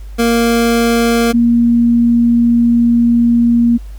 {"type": "tone pair in turn", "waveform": ["25% pulse", "sine"], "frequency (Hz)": [233.1, 235.7], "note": ["A#3", "A#3"], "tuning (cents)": [0, 19], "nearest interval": "unison", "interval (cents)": 19, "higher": "second", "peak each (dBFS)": [-6, -7], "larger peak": "first", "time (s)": [[0.18, 1.33], [1.33, 3.78]], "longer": "second", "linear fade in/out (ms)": 20, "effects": ["added 50 Hz sine -26 dBFS peak until 3.98 s", "pink hiss -48 dBFS RMS until 3.98 s"]}